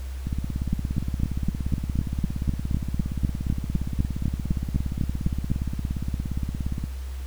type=two click trains; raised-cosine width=5 ms; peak=-15 / -10 dBFS; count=114 / 20; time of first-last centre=0.27-6.84 / 0.73-5.516 s; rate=17.2 / 3.97 Hz; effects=added 65 Hz sine -30 dBFS peak until 7.26 s + pink hiss -48 dBFS RMS until 7.26 s